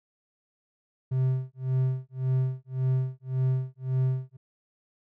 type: tone with tremolo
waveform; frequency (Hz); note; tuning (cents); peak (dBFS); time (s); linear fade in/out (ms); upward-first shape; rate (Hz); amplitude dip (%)
triangle; 130; C3; -11; -19; 1.11-4.37; 10; sine; 1.8; 100
effects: none